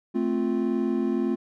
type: chord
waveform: triangle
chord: F major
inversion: first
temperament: equal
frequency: 220 / 261.6 / 349.2 Hz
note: A3 / C4 / F4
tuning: 0 / 0 / 0 cents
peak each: -25 dBFS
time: 0.14-1.36 s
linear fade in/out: 20 ms
effects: none